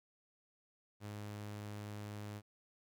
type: tone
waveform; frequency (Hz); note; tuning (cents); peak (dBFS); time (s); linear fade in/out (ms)
sawtooth; 104.1; G#2; +5; -40; 1-2.42; 50
effects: 13-bit